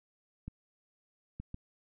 clicks, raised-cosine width 5 ms, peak -28 dBFS, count 3, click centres 0.48 / 1.4 / 1.544 s, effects none

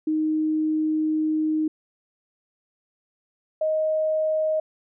sine tone pair in turn, 311.1 / 625.6 Hz, D#4 / D#5, 0 / +9 cents, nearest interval octave, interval 1209 cents, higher second, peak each -20 dBFS, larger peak neither, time 0.07-1.68 / 3.61-4.6 s, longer first, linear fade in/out 5 ms, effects none

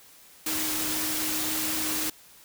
sine tone in noise, 311.1 Hz, D#4, in tune, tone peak -35 dBFS, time 0.46-2.1 s, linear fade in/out 5 ms, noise white, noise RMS -29 dBFS, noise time 0.46-2.1 s, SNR -9 dB, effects white hiss -53 dBFS RMS until 2.44 s

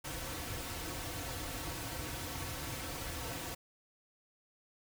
pink noise with comb filter, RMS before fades -41 dBFS, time 0.04-3.55 s, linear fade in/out 10 ms, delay 4.9 ms, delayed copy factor -0.8, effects none

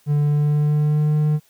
triangle tone with pitch glide, 146.83 to 151.39 Hz, D3 to D#3, 0 to -47 cents, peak -13 dBFS, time 0.06-1.4 s, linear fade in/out 50 ms, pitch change +53 cents, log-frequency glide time 0.21-1.14 s, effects white hiss -58 dBFS RMS until 1.49 s

